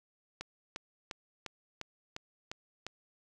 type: click train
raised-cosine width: 0.2 ms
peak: -22 dBFS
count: 8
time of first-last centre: 0.41-2.866 s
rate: 2.85 Hz
effects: none